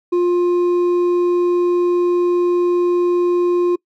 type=tone with hard clipping; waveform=sine; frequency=352.5 Hz; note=F4; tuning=16 cents sharp; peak=-14 dBFS; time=0.12-3.76 s; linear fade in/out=10 ms; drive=4 dB; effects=noise-tail reverb RT60 0.1 s tail -25 dB re dry